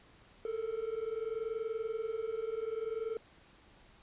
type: tone pair together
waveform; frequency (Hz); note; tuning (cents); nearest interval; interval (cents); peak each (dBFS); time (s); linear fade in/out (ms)
triangle; 434.7 / 455.3; A4 / A#4; -21 / -41; minor second; 80; -36 / -35; 0.45-3.17; 2
effects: pink hiss -61 dBFS RMS until 4.02 s + resampled to 8000 Hz